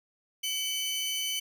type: tone pair together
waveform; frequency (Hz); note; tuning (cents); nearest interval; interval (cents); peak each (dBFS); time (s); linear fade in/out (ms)
sawtooth; 2267 / 3026; C#7 / F#7; +38 / +38; perfect fourth; 500; -35 / -27; 0.43-1.4; 10
effects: none